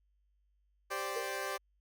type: chord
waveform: 15% pulse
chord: G suspended fourth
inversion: none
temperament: equal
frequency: 392 / 523.3 / 587.3 Hz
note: G4 / C5 / D5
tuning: 0 / 0 / 0 cents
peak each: -34 dBFS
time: 0.9-1.58 s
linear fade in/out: 20 ms
type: tone with exponential decay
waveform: sine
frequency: 466.2 Hz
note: A#4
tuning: in tune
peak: -32 dBFS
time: 1.16-1.33 s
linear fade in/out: 5 ms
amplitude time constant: 36 ms
effects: added 50 Hz sine -70 dBFS peak until 1.8 s